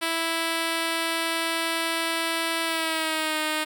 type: tone with pitch glide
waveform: 5% pulse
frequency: 329.6 to 309.3 Hz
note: E4 to D#4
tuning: 0 to -10 cents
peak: -13 dBFS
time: 0.01-3.65 s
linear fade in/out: 20 ms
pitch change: -110 cents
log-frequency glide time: 2.64-3.38 s
effects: none